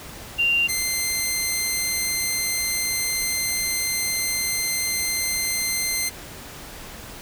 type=tone pair in turn; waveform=sine / 10% pulse; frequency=2778 / 2081 Hz; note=F7 / C7; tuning=-10 / -10 cents; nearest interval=perfect fourth; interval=500 cents; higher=first; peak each=-17 / -13 dBFS; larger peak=second; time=0.38-0.68 / 0.68-6.1 s; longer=second; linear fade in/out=20 ms; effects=pink hiss -39 dBFS RMS until 7.21 s